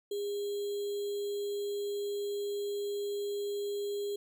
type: tone with sample-and-hold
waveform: sine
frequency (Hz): 406.9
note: G#4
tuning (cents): -35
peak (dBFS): -32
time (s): 0.11-4.16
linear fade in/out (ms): 5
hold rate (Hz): 3675
effects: none